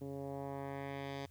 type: tone with low-pass filter sweep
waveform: 10% pulse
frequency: 138.59 Hz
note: C#3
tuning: in tune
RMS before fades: -43 dBFS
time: 0.01-1.26 s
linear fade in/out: 5 ms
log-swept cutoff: 370 to 4900 Hz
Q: 1.2
effects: added 88 Hz sine -58 dBFS peak until 1.3 s + white hiss -71 dBFS RMS until 1.3 s